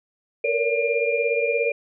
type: tone cluster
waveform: sine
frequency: 457.7 / 474.7 / 568 / 2401 Hz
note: A#4 / A#4 / C#5 / D7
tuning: -32 / +31 / +42 / +38 cents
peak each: -25 dBFS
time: 0.44-1.72 s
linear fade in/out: 5 ms
effects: none